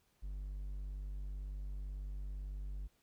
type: tone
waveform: triangle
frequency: 49 Hz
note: G1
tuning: in tune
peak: -38 dBFS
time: 0.22-2.88 s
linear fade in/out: 20 ms
effects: pink hiss -75 dBFS RMS until 3.02 s